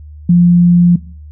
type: tone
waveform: sine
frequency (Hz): 174.61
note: F3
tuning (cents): 0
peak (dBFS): -4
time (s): 0.29-0.96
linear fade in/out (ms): 5
effects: noise-tail reverb RT60 0.5 s tail -21 dB re dry + added 75 Hz sine -30 dBFS peak until 1.31 s